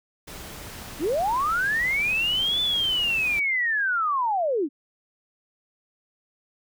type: noise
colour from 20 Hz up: pink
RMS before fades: -39 dBFS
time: 0.27-3.4 s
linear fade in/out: 10 ms
type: linear two-way sweep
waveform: sine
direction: up then down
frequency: 256.5 to 3520 to 256.5 Hz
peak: -21 dBFS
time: 0.99-4.69 s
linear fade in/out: 50 ms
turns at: 2.61 s
effects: none